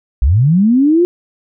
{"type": "linear sweep", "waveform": "sine", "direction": "up", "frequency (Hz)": [52.8, 361], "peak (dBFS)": -7, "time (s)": [0.22, 1.05], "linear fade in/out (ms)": 0, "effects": []}